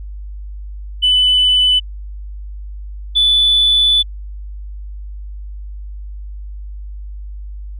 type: tone pair in turn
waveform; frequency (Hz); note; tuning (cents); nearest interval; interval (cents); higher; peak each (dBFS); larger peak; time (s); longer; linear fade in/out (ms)
sine; 2997 / 3478; F#7 / A7; +22 / -21; minor third; 257; second; -8; neither; 1.02-1.8 / 3.15-4.03; second; 20
effects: tanh soft clip ceiling -5 dBFS + added 50 Hz sine -26 dBFS peak until 7.79 s